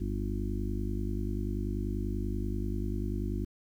harmonic tone, 50.3 Hz, G1, 45 cents sharp, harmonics 1 / 2 / 4 / 5 / 6 / 7, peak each -33 / -36 / -39 / -40 / -41 / -41 dBFS, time 0-3.45 s, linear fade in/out 10 ms, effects 10-bit

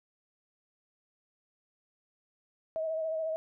sine tone with vibrato, 639 Hz, D#5, 46 cents sharp, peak -30 dBFS, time 2.76-3.36 s, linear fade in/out 0 ms, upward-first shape sine, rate 14 Hz, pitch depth 31 cents each way, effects none

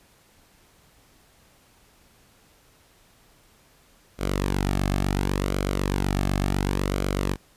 sawtooth tone with flanger, 48 Hz, G1, 36 cents flat, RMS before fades -25 dBFS, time 4.18-7.37 s, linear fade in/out 50 ms, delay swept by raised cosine 1.1 to 2.1 ms, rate 0.7 Hz, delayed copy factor -0.55, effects pink hiss -58 dBFS RMS until 7.56 s + resampled to 32000 Hz

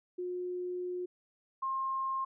sine tone pair in turn, 359.7 / 1064.9 Hz, F#4 / C6, -49 / +30 cents, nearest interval octave + perfect fifth, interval 1879 cents, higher second, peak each -34 / -31 dBFS, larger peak second, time 0.18-1.06 / 1.62-2.25 s, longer first, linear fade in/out 10 ms, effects none

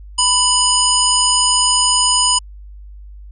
harmonic tone with a mistuned harmonic, 987.8 Hz, B5, in tune, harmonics 1 / 3 / 5 / 7 / 9, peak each -18 / -18 / -18 / -18 / -18 dBFS, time 0.18-2.39 s, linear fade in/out 10 ms, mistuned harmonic 5, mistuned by +27 cents, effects added 50 Hz sine -33 dBFS peak until 3.31 s

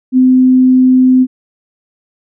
sine tone, 256.4 Hz, C4, 35 cents flat, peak -4 dBFS, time 0.12-1.27 s, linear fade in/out 50 ms, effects none

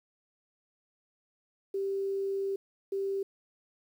sine tone bursts at uneven times, 392 Hz, G4, in tune, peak -29 dBFS, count 2, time 1.74-2.56 / 2.92-3.23 s, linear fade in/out 5 ms, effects 10-bit

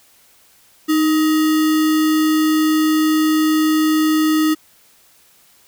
sine tone with sample-and-hold, 311.1 Hz, D#4, in tune, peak -12 dBFS, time 0.88-4.55 s, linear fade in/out 20 ms, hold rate 1575 Hz, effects white hiss -52 dBFS RMS until 5.67 s

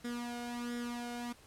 sawtooth tone with flanger, 240.2 Hz, B3, 48 cents flat, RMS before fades -40 dBFS, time 0.04-1.33 s, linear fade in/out 10 ms, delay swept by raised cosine 0.56 to 1.38 ms, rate 1.4 Hz, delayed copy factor +0.7, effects pink hiss -60 dBFS RMS until 1.46 s + low-pass 12000 Hz 12 dB/octave

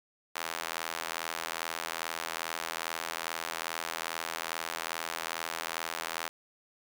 sawtooth tone with high-pass filter, 82.41 Hz, E2, in tune, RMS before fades -37 dBFS, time 0.35-6.29 s, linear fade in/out 10 ms, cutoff 1000 Hz, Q 0.81, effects none

